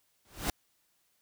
pink noise with exponential growth, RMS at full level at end -28 dBFS, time 0.25-0.5 s, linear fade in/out 1 ms, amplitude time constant 54 ms, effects white hiss -73 dBFS RMS until 1.21 s

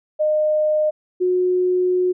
sine tone pair in turn, 612 / 363.9 Hz, D#5 / F#4, -29 / -29 cents, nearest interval major sixth, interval 900 cents, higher first, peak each -15 dBFS, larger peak neither, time 0.19-0.91 / 1.2-2.13 s, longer second, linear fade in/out 20 ms, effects none

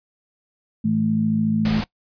harmonic tone, 54 Hz, A1, 32 cents flat, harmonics 2 / 3 / 4, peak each -29 / -25 / -18 dBFS, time 0.84-1.81 s, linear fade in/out 10 ms
pink noise, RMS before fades -28 dBFS, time 1.65-1.84 s, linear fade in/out 2 ms
effects noise-tail reverb RT60 0.1 s tail -21 dB re dry + resampled to 11025 Hz

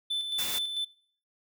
triangle tone with tremolo, 3520 Hz, A7, in tune, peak -26 dBFS, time 0.1-0.85 s, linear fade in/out 10 ms, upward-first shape square, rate 4.5 Hz, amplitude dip 40%
white noise, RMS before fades -34 dBFS, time 0.38-0.59 s, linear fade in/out 10 ms
effects noise-tail reverb RT60 0.6 s tail -24 dB re dry

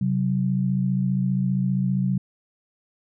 sine tone pair together, 132.9 / 187.95 Hz, C3 / F#3, +27 / +27 cents, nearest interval tritone, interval 600 cents, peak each -23 / -22 dBFS, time 0.01-2.18 s, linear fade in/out 5 ms, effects none

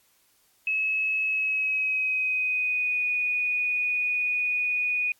sine tone with pitch glide, 2580 to 2471 Hz, E7 to D#7, -38 to -13 cents, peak -23 dBFS, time 0.67-5.12 s, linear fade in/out 2 ms, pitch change -75 cents, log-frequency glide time 1.24-3.04 s, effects white hiss -64 dBFS RMS until 5.19 s + AAC 64 kbps

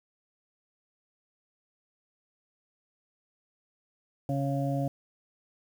harmonic tone, 138.59 Hz, C#3, in tune, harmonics 1 / 2 / 4 / 5, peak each -29 / -32 / -35 / -36 dBFS, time 4.29-4.88 s, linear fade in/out 2 ms, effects 9-bit

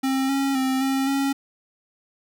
square tone with pitch steps, 266.4 / 273.7 / 262.7 / 268.6 / 274.8 Hz, C4 / C#4 / C4 / C4 / C#4, +31 / -22 / +7 / +46 / -15 cents, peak -21 dBFS, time 0.03-1.33 s, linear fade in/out 10 ms, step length 260 ms, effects none

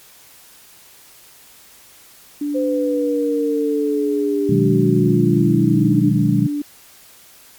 sine tone, 291.5 Hz, D4, 13 cents flat, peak -19 dBFS, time 2.41-6.62 s, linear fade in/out 5 ms
sine linear sweep, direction down, 516 to 293.7 Hz, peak -18 dBFS, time 2.54-6.18 s, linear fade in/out 20 ms
sine chord, G# minor seventh, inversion first, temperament equal, 123.47 / 155.56 / 185 / 207.7 Hz, B2 / D#3 / F#3 / G#3, 0 / 0 / 0 / 0 cents, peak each -19 dBFS, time 4.49-6.47 s, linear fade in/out 5 ms
effects white hiss -46 dBFS RMS until 7.58 s + MP3 96 kbps

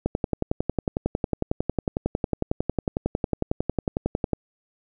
click train, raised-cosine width 2 ms, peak -9 dBFS, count 48, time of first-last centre 0.06-4.333 s, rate 11 Hz, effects none

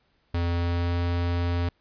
square tone with pitch glide, 85.9 to 86.85 Hz, F2 to F2, -28 to -9 cents, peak -24 dBFS, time 0.34-1.69 s, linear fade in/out 5 ms, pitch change +19 cents, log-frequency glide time 0.48-0.98 s, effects pink hiss -68 dBFS RMS until 1.8 s + resampled to 11025 Hz

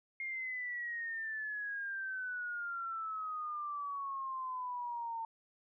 sine exponential sweep, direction down, 2135 to 902 Hz, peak -37 dBFS, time 0.2-5.25 s, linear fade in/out 2 ms, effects none

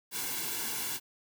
white noise with comb filter, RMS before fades -35 dBFS, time 0.11-1 s, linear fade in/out 50 ms, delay 1.6 ms, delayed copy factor -0.65, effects none

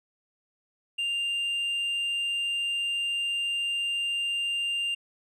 sine tone with tanh clipping, 2794 Hz, F7, in tune, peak -27 dBFS, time 0.98-4.95 s, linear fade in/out 10 ms, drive 3 dB, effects none

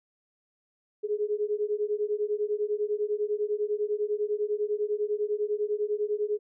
sine beating tone pair, 413.9 / 423.9 Hz, G#4 / G#4, -6 / +35 cents, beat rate 10 Hz, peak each -29 dBFS, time 1.03-6.39 s, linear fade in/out 20 ms, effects none

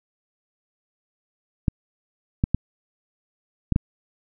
clicks, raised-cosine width 5 ms, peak -6 dBFS, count 5, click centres 1.682 / 2.439 / 2.546 / 3.723 / 3.761 s, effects none

